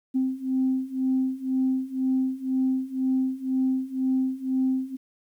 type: beating tone pair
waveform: sine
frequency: 260 / 262 Hz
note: C4 / C4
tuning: -11 / +2 cents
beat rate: 2 Hz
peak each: -26 / -24 dBFS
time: 0.14-4.97 s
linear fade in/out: 20 ms
effects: tanh soft clip ceiling -15 dBFS + 10-bit